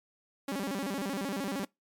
sawtooth tone with vibrato, 233.1 Hz, A#3, in tune, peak -28 dBFS, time 0.48-1.65 s, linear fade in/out 5 ms, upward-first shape square, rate 13 Hz, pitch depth 300 cents each way, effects noise-tail reverb RT60 0.2 s tail -25 dB re dry + MP3 96 kbps

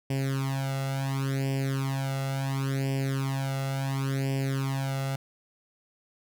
sawtooth tone with flanger, 135.5 Hz, C#3, 39 cents flat, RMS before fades -29 dBFS, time 0.1-5.16 s, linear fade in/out 5 ms, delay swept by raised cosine 0.38 to 1.48 ms, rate 0.71 Hz, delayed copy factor +0.9, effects none

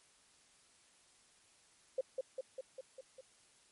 sine tone with echo, 523.3 Hz, C5, in tune, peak -31 dBFS, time 1.98-2.01 s, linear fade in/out 5 ms, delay 200 ms, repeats 6, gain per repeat -3 dB, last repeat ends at 3.21 s, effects white hiss -67 dBFS RMS until 3.71 s + MP3 48 kbps

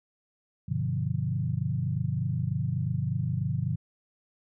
sine chord, G dominant seventh, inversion none, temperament equal, 98 / 123.47 / 146.83 / 174.61 Hz, G2 / B2 / D3 / F3, 0 / 0 / 0 / 0 cents, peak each -33 / -30 / -31 / -34 dBFS, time 0.68-3.76 s, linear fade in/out 10 ms, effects none

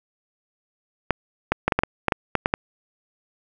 clicks, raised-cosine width 0.5 ms, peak -3 dBFS, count 11, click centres 1.107 / 1.52 / 1.68 / 1.722 / 1.79 / 1.835 / 2.083 / 2.122 / 2.353 / 2.459 / 2.539 s, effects none

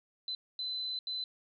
sine tone bursts at uneven times, 4031 Hz, B7, 35 cents sharp, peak -34 dBFS, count 3, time 0.28-0.35 / 0.59-0.99 / 1.07-1.24 s, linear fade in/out 2 ms, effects none

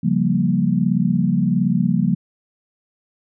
sine chord, G half-diminished seventh, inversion second, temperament equal, 138.59 / 174.61 / 196 / 233.1 Hz, Db3 / F3 / G3 / Bb3, 0 / 0 / 0 / 0 cents, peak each -23 / -19 / -20 / -21 dBFS, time 0.03-2.15 s, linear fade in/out 10 ms, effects none

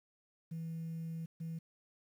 sine tone bursts at uneven times, 163.6 Hz, E3, 13 cents flat, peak -37 dBFS, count 2, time 0.51-1.26 / 1.4-1.59 s, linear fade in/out 10 ms, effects tanh soft clip ceiling -36 dBFS + 11-bit

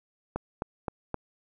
click train, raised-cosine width 1 ms, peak -16 dBFS, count 4, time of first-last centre 0.36-1.143 s, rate 3.83 Hz, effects none

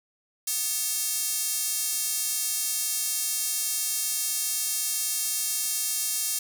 square tone with high-pass filter, 246.9 Hz, B3, in tune, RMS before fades -28 dBFS, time 0.47-6.39 s, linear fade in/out 5 ms, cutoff 7300 Hz, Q 1, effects none

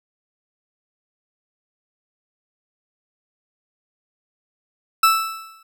40% pulse tone with exponential decay, 1318.5 Hz, E6, in tune, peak -9 dBFS, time 5.03-5.63 s, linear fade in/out 5 ms, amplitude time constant 130 ms, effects none

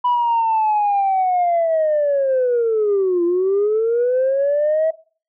sine linear two-way sweep, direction down then up, 987.8 to 340.6 to 648 Hz, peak -13 dBFS, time 0.04-4.91 s, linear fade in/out 10 ms, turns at 3.24 s, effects noise-tail reverb RT60 0.4 s tail -20 dB re dry + tanh soft clip ceiling -11 dBFS

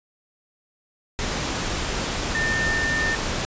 sine tone in noise, 1800 Hz, A6, 39 cents sharp, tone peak -22 dBFS, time 2.35-3.15 s, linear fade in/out 0 ms, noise pink, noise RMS -26 dBFS, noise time 1.19-3.45 s, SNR +1 dB, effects resampled to 16000 Hz

